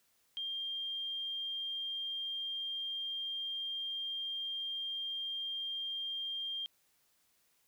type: tone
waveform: sine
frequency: 3197 Hz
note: G7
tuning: 33 cents sharp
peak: -36 dBFS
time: 0.37-6.66 s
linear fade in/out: 0 ms
effects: white hiss -73 dBFS RMS until 7.67 s